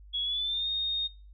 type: tone with pitch glide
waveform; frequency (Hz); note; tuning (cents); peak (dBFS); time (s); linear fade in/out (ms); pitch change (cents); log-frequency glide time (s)
sine; 3353 to 3699; G#7 to A#7; +16 to -14; -28; 0.13-1.08; 20; +170; 0.23-0.68
effects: noise-tail reverb RT60 0.4 s tail -25 dB re dry + added 50 Hz sine -48 dBFS peak until 1.33 s

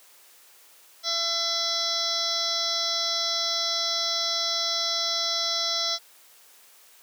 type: harmonic tone with a mistuned harmonic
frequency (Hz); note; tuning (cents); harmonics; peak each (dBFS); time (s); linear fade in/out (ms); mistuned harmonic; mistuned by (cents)
675; E5; +41; 1 / 2 / 3 / 5 / 6 / 7 / 8 / 9; -35 / -35 / -39 / -31 / -30 / -35 / -29 / -35; 1.03-5.99; 50; 9; -17
effects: white hiss -54 dBFS RMS until 7.02 s + high-pass 400 Hz 12 dB/octave

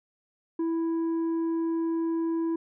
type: tone with tanh clipping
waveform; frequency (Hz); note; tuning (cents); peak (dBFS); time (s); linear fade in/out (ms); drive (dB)
triangle; 329.6; E4; 0; -26; 0.59-2.56; 5; 9
effects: none

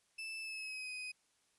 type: tone with pitch glide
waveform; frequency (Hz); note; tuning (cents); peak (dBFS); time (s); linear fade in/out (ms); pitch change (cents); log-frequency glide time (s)
35% pulse; 2637 to 2505; E7 to D#7; 0 to +11; -40; 0.18-1.12; 10; -89; 0.41-0.9
effects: white hiss -75 dBFS RMS until 1.58 s + resampled to 24000 Hz

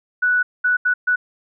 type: tone bursts at uneven times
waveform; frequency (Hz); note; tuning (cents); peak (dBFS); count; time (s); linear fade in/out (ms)
sine; 1478; F#6; -2; -14; 4; 0.22-0.43 / 0.64-0.77 / 0.85-0.94 / 1.07-1.16; 10
effects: none

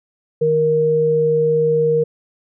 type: tone pair together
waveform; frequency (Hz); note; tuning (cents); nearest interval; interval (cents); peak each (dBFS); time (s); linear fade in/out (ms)
sine; 155.56 / 468.4; D#3 / A#4; 0 / +8; octave + perfect fifth; 1908; -22 / -13; 0.41-2.04; 10
effects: none

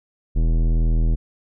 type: tone with tanh clipping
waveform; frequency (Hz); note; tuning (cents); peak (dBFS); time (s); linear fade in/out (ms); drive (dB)
sine; 40.67; E1; -23; -17; 0.35-1.16; 20; 16
effects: none

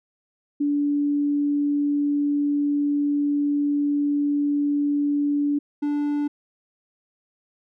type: tone pair in turn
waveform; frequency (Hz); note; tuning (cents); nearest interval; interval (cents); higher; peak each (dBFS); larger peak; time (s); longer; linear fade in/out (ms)
sine / triangle; 289.2 / 291.9; D4 / D4; -27 / -10; unison; 17; second; -19 / -19; neither; 0.6-5.59 / 5.82-6.28; first; 10
effects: none

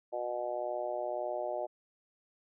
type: harmonic tone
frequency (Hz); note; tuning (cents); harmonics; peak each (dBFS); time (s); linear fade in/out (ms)
121.8; B2; -24; 3 / 4 / 5 / 6 / 7; -42 / -43 / -35 / -40 / -44; 0.12-1.67; 20
effects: none

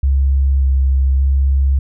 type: tone with vibrato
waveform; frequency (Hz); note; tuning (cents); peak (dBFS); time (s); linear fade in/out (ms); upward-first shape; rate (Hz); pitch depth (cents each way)
sine; 67.4; C#2; -48; -10; 0.03-1.79; 5; square; 0.86; 15
effects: none

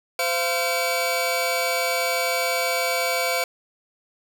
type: tone cluster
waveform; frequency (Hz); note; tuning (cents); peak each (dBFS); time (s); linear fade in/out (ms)
sawtooth; 516 / 688 / 2283; C5 / F5 / D7; -24 / -26 / -50; -22; 0.19-3.44; 2
effects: none

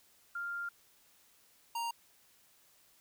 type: tone pair in turn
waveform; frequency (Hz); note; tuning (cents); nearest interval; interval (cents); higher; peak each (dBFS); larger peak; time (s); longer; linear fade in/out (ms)
sine / square; 1396.9 / 932.3; F6 / A#5; 0 / 0; perfect fifth; 700; first; -36 / -35; second; 0.35-0.69 / 1.75-1.91; first; 5
effects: white hiss -66 dBFS RMS until 3 s

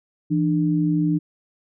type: tone pair together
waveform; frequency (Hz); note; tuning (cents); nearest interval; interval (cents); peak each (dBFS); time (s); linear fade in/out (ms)
sine; 165.98 / 299; E3 / D4; +12 / +31; minor seventh; 1019; -20; 0.3-1.19; 20
effects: none

